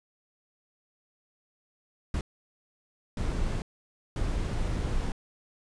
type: noise bursts at uneven times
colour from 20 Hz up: brown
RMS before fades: -29 dBFS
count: 3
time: 2.14-2.21 / 3.17-3.62 / 4.16-5.12 s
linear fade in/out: 2 ms
effects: resampled to 22050 Hz